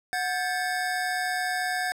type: tone cluster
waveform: square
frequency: 733 / 1586 / 1735 Hz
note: F#5 / G6 / A6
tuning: -16 / +20 / -25 cents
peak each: -30 / -32 / -32 dBFS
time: 0.13-1.92 s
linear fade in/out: 0 ms
effects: low-pass 12000 Hz 12 dB/octave